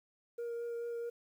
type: tone with vibrato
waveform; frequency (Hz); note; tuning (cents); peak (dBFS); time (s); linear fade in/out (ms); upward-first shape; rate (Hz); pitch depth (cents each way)
sine; 470.1; A#4; +15; -34; 0.38-1.1; 10; triangle; 4.6; 12
effects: tanh soft clip ceiling -36 dBFS + 11-bit